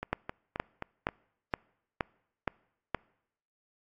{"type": "two click trains", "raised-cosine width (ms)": 0.5, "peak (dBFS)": [-13, -20], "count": [7, 5], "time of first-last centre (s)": [[0.13, 2.947], [0.03, 1.088]], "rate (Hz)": [2.13, 3.78], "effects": ["noise-tail reverb RT60 0.8 s tail -26 dB re dry", "AAC 48 kbps"]}